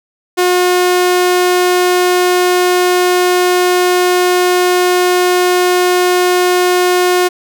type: tone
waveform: sawtooth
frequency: 360 Hz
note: F#4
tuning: 47 cents flat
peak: -5 dBFS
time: 0.37-7.29 s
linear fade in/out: 20 ms
effects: none